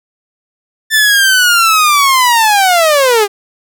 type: linear sweep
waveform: sawtooth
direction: down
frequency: 1778 to 392 Hz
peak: -3 dBFS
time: 0.9-3.28 s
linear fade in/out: 50 ms
effects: none